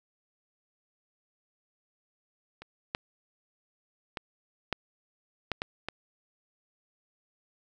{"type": "clicks", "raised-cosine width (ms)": 0.3, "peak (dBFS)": [-28, -13, -18, -12, -13, -15, -17], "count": 7, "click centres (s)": [2.62, 2.949, 4.172, 4.727, 5.517, 5.619, 5.886], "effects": []}